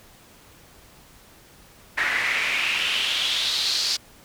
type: noise with band-pass filter sweep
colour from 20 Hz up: pink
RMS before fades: -24 dBFS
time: 1.97-3.97 s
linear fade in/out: 10 ms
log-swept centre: 1800 to 4800 Hz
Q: 4
effects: pink hiss -51 dBFS RMS until 4.24 s